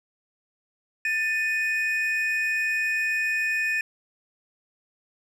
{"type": "tone pair together", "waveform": "triangle", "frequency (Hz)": [1776.8, 2489], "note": ["A6", "D#7"], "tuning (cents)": [16, 0], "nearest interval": "tritone", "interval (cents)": 584, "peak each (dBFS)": -24, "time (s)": [1.05, 3.81], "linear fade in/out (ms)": 2, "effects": []}